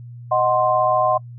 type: chord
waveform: sine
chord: C diminished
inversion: first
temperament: equal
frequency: 622.3 / 740 / 1046.5 Hz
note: Eb5 / Gb5 / C6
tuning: 0 / 0 / 0 cents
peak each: -19 dBFS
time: 0.31-1.18 s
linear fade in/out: 10 ms
effects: noise-tail reverb RT60 0.1 s tail -24 dB re dry + added 120 Hz sine -34 dBFS peak until 1.38 s